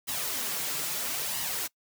white noise with flanger, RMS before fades -32 dBFS, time 0.07-1.68 s, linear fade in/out 20 ms, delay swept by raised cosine 1 to 6.8 ms, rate 0.76 Hz, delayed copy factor +0.6, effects noise-tail reverb RT60 0.1 s tail -23 dB re dry + high-pass 100 Hz 12 dB/octave

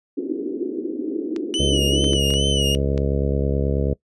pink band-pass noise, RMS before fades -26 dBFS, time 0.17-2.17 s, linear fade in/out 10 ms, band 280 to 390 Hz, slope 48 dB/octave
clicks, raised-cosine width 0.2 ms, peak -18 dBFS, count 6, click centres 1.363 / 2.043 / 2.133 / 2.305 / 2.338 / 2.978 s
40% pulse tone with vibrato, 2951 Hz, F#7, 5 cents flat, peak -20 dBFS, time 1.54-2.75 s, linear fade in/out 0 ms, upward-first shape sine, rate 2.4 Hz, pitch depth 69 cents each way
harmonic tone, 69.3 Hz, C#2, in tune, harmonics 1 / 2 / 3 / 4 / 5 / 6 / 7 / 8 / 9, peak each -22 / -24 / -28 / -30 / -33 / -28 / -28 / -34 / -34 dBFS, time 1.59-3.94 s, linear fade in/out 10 ms
effects noise-tail reverb RT60 0.1 s tail -22 dB re dry + resampled to 24000 Hz

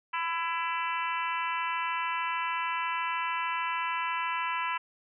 harmonic tone, 333.6 Hz, E4, 21 cents sharp, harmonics 3 / 4 / 5 / 6 / 7 / 8 / 9, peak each -31 / -37 / -39 / -40 / -39 / -38 / -44 dBFS, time 0.13-4.78 s, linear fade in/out 10 ms, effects none

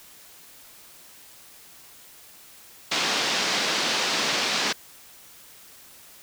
white band-pass noise, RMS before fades -25 dBFS, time 2.91-4.73 s, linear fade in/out 10 ms, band 170 to 5400 Hz, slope 24 dB/octave, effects white hiss -49 dBFS RMS until 6.22 s

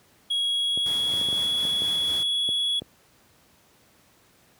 triangle tone with pitch glide, 3315 to 3367 Hz, G#7 to G#7, -4 to +23 cents, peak -21 dBFS, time 0.3-2.8 s, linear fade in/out 10 ms, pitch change +27 cents, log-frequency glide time 0.42-1.58 s
clicks, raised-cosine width 2 ms, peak -23 dBFS, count 9, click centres 0.775 / 1.138 / 1.214 / 1.287 / 1.328 / 1.652 / 1.82 / 2.49 / 2.82 s
pink noise with tremolo, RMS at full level -39 dBFS, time 0.86-2.23 s, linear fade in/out 0 ms, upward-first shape sine, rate 4.1 Hz, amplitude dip 30%
effects pink hiss -59 dBFS RMS until 4.59 s + high-pass 80 Hz 12 dB/octave

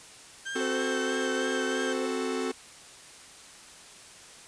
35% pulse tone with vibrato, 1568 Hz, G6, in tune, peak -31 dBFS, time 0.45-1.94 s, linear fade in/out 20 ms, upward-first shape triangle, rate 3.1 Hz, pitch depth 38 cents each way
45% pulse chord, F# diminished, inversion second, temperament equal, 261.6 / 370 / 440 Hz, C4 / F#4 / A4, 0 / 0 / 0 cents, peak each -33 dBFS, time 0.55-2.52 s, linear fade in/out 10 ms
sine tone with tremolo, 517 Hz, C5, 21 cents flat, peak -34 dBFS, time 0.6-2.06 s, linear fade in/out 10 ms, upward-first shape triangle, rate 1.6 Hz, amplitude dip 35%
effects white hiss -49 dBFS RMS until 4.47 s + resampled to 22050 Hz

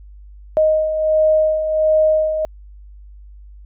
sine beating tone pair, 622.3 / 623.7 Hz, D#5 / D#5, 0 / +4 cents, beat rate 1.4 Hz, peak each -21 / -13 dBFS, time 0.57-2.45 s, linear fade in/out 0 ms, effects added 50 Hz sine -37 dBFS peak until 3.65 s

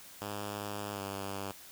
5% pulse tone with pitch glide, 102.8 to 98.5 Hz, G#2 to G2, -17 to +9 cents, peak -26 dBFS, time 0.21-1.52 s, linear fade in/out 10 ms, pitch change -74 cents, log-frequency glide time 0.91-1.01 s, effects white hiss -52 dBFS RMS until 1.71 s

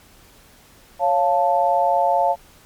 sine chord, Db augmented, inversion none, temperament equal, 554.4 / 698.5 / 880 Hz, Db5 / F5 / A5, 0 / 0 / 0 cents, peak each -21 / -18 / -19 dBFS, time 0.99-2.36 s, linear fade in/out 50 ms, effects pink hiss -50 dBFS RMS until 2.65 s + MP3 96 kbps

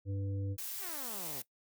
harmonic tone, 98.5 Hz, G2, 9 cents sharp, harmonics 1 / 3 / 5, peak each -34 / -44 / -48 dBFS, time 0.05-0.57 s, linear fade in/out 50 ms
blue noise, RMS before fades -41 dBFS, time 0.58-1.42 s, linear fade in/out 5 ms
10% pulse exponential sweep, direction down, 415.3 to 119.4 Hz, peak -38 dBFS, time 0.79-1.43 s, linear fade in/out 50 ms
effects noise-tail reverb RT60 0.1 s tail -19 dB re dry

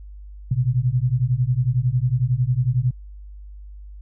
sine beating tone pair, 120 / 131 Hz, B2 / C3, -49 / +2 cents, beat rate 11 Hz, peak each -20 dBFS, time 0.51-2.91 s, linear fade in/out 5 ms, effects added 50 Hz sine -36 dBFS peak until 4.01 s

